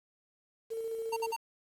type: tone with tremolo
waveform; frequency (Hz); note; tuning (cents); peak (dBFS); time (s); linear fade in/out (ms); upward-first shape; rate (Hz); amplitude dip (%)
sine; 451.5; A4; +45; -33; 0.7-1.33; 20; square; 14; 25
type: tone bursts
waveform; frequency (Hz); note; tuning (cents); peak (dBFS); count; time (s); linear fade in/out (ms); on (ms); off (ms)
square; 916; A#5; -31; -32; 3; 1.12-1.365; 10; 47; 52
effects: resampled to 32000 Hz + 9-bit